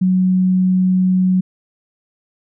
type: tone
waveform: sine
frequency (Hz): 185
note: F#3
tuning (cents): 0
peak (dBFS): -11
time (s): 0.01-1.41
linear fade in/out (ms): 10
effects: none